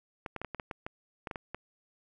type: clicks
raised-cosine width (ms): 0.5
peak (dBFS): -22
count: 12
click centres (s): 0.262 / 0.363 / 0.416 / 0.447 / 0.547 / 0.598 / 0.712 / 0.865 / 1.272 / 1.312 / 1.358 / 1.546
effects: none